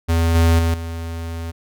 square tone with level steps, 83 Hz, E2, 12 cents sharp, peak -15 / -12 / -16 / -26 dBFS, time 0.08-1.52 s, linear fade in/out 20 ms, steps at 0.35 / 0.59 / 0.74 s, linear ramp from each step 2 ms, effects none

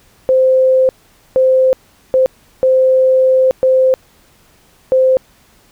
sine tone bursts at uneven times, 520 Hz, C5, 11 cents flat, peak -7 dBFS, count 6, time 0.29-0.89 / 1.36-1.73 / 2.14-2.26 / 2.63-3.51 / 3.63-3.94 / 4.92-5.17 s, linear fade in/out 0 ms, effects pink hiss -50 dBFS RMS until 5.71 s

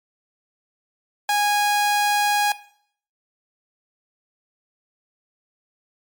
sawtooth tone, 825 Hz, G#5, 12 cents flat, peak -14 dBFS, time 1.29-2.52 s, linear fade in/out 2 ms, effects noise-tail reverb RT60 0.6 s tail -17 dB re dry + MP3 96 kbps

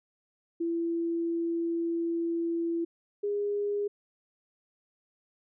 sine tone pair in turn, 335.8 / 409.4 Hz, E4 / G#4, +32 / -25 cents, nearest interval minor third, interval 343 cents, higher second, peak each -27 dBFS, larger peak neither, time 0.6-2.85 / 3.23-3.88 s, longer first, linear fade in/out 10 ms, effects none

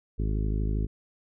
harmonic tone, 52.6 Hz, G#1, 23 cents sharp, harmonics 1 / 2 / 3 / 4 / 5 / 6 / 7 / 8, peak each -26 / -32 / -36 / -38 / -40 / -42 / -43 / -44 dBFS, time 0.18-0.87 s, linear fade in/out 20 ms, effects none

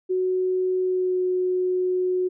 sine tone with pitch glide, 370 to 366.2 Hz, F#4 to F#4, 0 to -18 cents, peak -20 dBFS, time 0.09-2.29 s, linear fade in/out 20 ms, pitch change -18 cents, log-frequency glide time 0.81-1.21 s, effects none

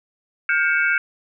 sine tone cluster, 1422 / 1578 / 2237 / 2635 Hz, F6 / G6 / C#7 / E7, +31 / +11 / +15 / -1 cents, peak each -21 / -20 / -22 / -28 dBFS, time 0.49-0.98 s, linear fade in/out 2 ms, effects none

